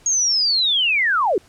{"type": "linear sweep", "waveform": "sine", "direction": "down", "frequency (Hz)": [6645, 326.1], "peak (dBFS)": -15, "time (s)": [0.06, 1.38], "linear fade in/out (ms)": 2, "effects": ["pink hiss -52 dBFS RMS until 1.48 s", "low-pass 10000 Hz 12 dB/octave"]}